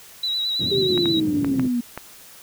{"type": "tone with vibrato", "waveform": "sine", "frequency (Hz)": 3909, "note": "B7", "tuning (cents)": -19, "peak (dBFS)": -21, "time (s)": [0.23, 1.2], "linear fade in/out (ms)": 5, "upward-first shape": "sine", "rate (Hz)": 9.3, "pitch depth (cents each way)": 42}
{"type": "band-pass noise", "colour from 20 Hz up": "pink", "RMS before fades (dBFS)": -29, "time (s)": [0.59, 1.68], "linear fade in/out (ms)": 10, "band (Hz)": [120, 340], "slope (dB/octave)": 24}
{"type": "exponential sweep", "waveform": "sine", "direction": "down", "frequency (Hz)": [403.4, 236], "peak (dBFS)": -19, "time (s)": [0.71, 1.81], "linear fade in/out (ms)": 10}
{"type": "clicks", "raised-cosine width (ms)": 0.5, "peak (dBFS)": -15, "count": 5, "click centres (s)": [0.977, 1.057, 1.446, 1.596, 1.976]}
{"effects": ["white hiss -45 dBFS RMS until 2.42 s"]}